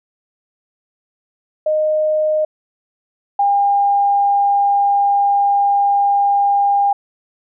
sine tone pair in turn, 617 / 804.7 Hz, D#5 / G5, -15 / +45 cents, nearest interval perfect fourth, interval 460 cents, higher second, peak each -13 / -11 dBFS, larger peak second, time 1.66-2.45 / 3.39-6.93 s, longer second, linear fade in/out 5 ms, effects none

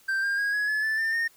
triangle tone with pitch steps, 1568 / 1603.7 / 1640.3 / 1677.6 / 1715.9 / 1754.9 / 1794.9 / 1835.8 Hz, G6 / G6 / G#6 / G#6 / A6 / A6 / A6 / A#6, 0 / +39 / -22 / +17 / -44 / -5 / +34 / -27 cents, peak -22 dBFS, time 0.08-1.28 s, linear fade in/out 10 ms, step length 150 ms, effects white hiss -58 dBFS RMS until 1.36 s

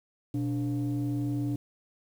sine tone pair together, 122.43 / 291.2 Hz, B2 / D4, -15 / -15 cents, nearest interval octave + minor third, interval 1500 cents, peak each -28 dBFS, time 0.34-1.56 s, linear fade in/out 5 ms, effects tanh soft clip ceiling -24 dBFS + 9-bit

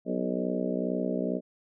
harmonic tone with a mistuned harmonic, 62.2 Hz, B1, 13 cents sharp, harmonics 3 / 4 / 5 / 6 / 7 / 8 / 9 / 10, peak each -33 / -32 / -36 / -38 / -36 / -39 / -37 / -36 dBFS, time 0.05-1.41 s, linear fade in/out 50 ms, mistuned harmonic 6, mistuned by +32 cents, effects none

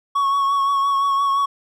triangle tone with vibrato, 1110 Hz, C#6, 2 cents sharp, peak -14 dBFS, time 0.15-1.46 s, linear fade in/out 10 ms, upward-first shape triangle, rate 5.8 Hz, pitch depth 30 cents each way, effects none

